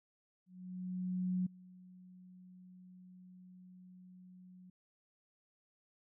sine tone with ADSR envelope, 182.8 Hz, F#3, 21 cents flat, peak -31 dBFS, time 0.46-4.7 s, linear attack 1000 ms, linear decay 8 ms, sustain -23 dB, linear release 4 ms, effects none

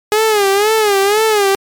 sawtooth tone with vibrato, 415.4 Hz, G#4, in tune, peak -6 dBFS, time 0.12-1.55 s, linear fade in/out 0 ms, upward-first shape sine, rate 2 Hz, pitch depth 110 cents each way, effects MP3 96 kbps

